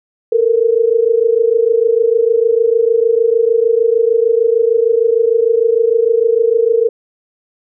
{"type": "tone pair together", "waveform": "sine", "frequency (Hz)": [446.9, 473.5], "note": ["A4", "A#4"], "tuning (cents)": [27, 27], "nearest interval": "minor second", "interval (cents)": 100, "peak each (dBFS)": -12, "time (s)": [0.32, 6.89], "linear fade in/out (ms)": 5, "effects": []}